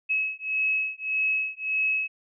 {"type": "beating tone pair", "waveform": "sine", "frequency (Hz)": [2571, 2572.7], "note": ["E7", "E7"], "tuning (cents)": [-44, -43], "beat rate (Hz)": 1.7, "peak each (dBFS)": -27, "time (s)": [0.09, 2.08], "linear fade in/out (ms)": 20, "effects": []}